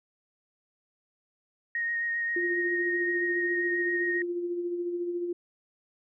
sine tone with vibrato, 1864.7 Hz, A#6, in tune, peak -27 dBFS, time 1.75-4.22 s, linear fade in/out 2 ms, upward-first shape sine, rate 7.5 Hz, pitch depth 14 cents each way
sine tone with tremolo, 349.2 Hz, F4, in tune, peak -27 dBFS, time 2.36-5.33 s, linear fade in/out 5 ms, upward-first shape sine, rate 14 Hz, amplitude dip 40%
effects none

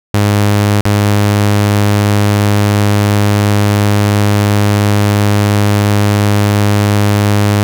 sawtooth tone with dropouts, 102.9 Hz, G#2, 16 cents flat, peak -4 dBFS, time 0.14-7.63 s, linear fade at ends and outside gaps 0 ms, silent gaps 0.81-0.854 s, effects none

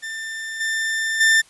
40% pulse tone with level steps, 1788 Hz, A6, 27 cents sharp, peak -27 / -20 / -12 dBFS, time 0.02-1.42 s, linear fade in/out 20 ms, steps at 0.6 / 1.2 s, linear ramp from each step 10 ms, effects white hiss -52 dBFS RMS until 1.49 s + resampled to 24000 Hz

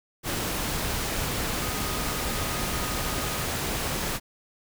sine tone in noise, 1244.5 Hz, D#6, in tune, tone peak -39 dBFS, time 1.59-3.48 s, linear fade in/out 50 ms, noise pink, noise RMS -29 dBFS, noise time 0.23-4.2 s, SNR -13 dB, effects none

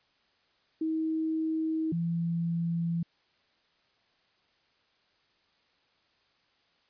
sine tone pair in turn, 318.6 / 168.36 Hz, D#4 / E3, +41 / +37 cents, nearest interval major seventh, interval 1104 cents, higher first, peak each -27 dBFS, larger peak neither, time 0.81-1.92 / 1.92-3.03 s, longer neither, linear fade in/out 5 ms, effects white hiss -69 dBFS RMS until 6.89 s + resampled to 11025 Hz

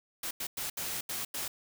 white noise bursts at uneven times, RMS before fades -36 dBFS, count 6, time 0.23-0.31 / 0.4-0.47 / 0.57-0.7 / 0.77-1.01 / 1.09-1.25 / 1.34-1.48 s, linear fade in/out 5 ms, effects none

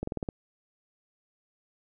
slowing click train, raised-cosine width 2 ms, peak -18 dBFS, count 6, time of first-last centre 0.03-0.288 s, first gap 44 ms, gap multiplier 1.08, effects none

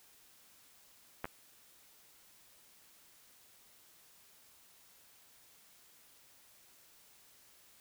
clicks, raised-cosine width 0.5 ms, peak -21 / -29 dBFS, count 2, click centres 1.244 / 1.255 s, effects white hiss -63 dBFS RMS until 7.8 s

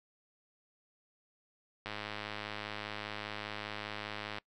click train, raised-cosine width 0.3 ms, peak -23 dBFS, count 266, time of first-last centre 1.86-4.384 s, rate 105 Hz, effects noise-tail reverb RT60 0.1 s tail -22 dB re dry

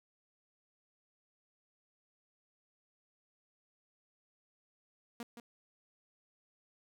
sawtooth tone with echo, 236 Hz, A#3, 22 cents sharp, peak -37 dBFS, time 5.2-5.23 s, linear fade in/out 2 ms, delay 170 ms, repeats 1, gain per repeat -7 dB, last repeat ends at 5.4 s, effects none

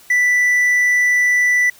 triangle tone, 1975.5 Hz, B6, in tune, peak -10 dBFS, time 0.1-1.7 s, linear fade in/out 5 ms, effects white hiss -46 dBFS RMS until 1.79 s

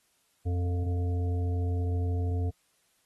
harmonic tone, 88.6 Hz, F2, 25 cents sharp, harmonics 1 / 3 / 5 / 7 / 8, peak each -26 / -39 / -40 / -55 / -46 dBFS, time 0.45-2.51 s, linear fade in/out 20 ms, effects white hiss -70 dBFS RMS until 3.05 s + AAC 32 kbps

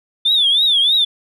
sine tone with vibrato, 3513 Hz, A7, 3 cents flat, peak -10 dBFS, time 0.25-1.05 s, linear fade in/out 10 ms, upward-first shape triangle, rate 3.2 Hz, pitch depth 180 cents each way, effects tanh soft clip ceiling -7 dBFS

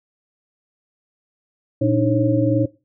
sine tone cluster, 116.9 / 291.6 / 314 / 543 Hz, A#2 / D4 / D#4 / C#5, +5 / -12 / +16 / -36 cents, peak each -20 dBFS, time 1.81-2.66 s, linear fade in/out 10 ms, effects noise-tail reverb RT60 0.3 s tail -20 dB re dry

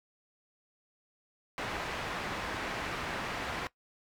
white low-pass noise, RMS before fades -37 dBFS, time 1.58-3.67 s, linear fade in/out 0 ms, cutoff 1900 Hz, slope 12 dB/octave, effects noise-tail reverb RT60 0.1 s tail -18 dB re dry

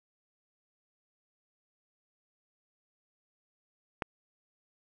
click, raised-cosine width 0.5 ms, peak -16 dBFS, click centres 4.022 s, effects none

